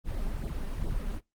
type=noise with flanger; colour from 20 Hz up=brown; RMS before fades=-32 dBFS; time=0.04-1.21 s; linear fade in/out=50 ms; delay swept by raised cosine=0.22 to 5.12 ms; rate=2.4 Hz; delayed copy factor=+0.75; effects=noise-tail reverb RT60 0.2 s tail -22 dB re dry + Opus 32 kbps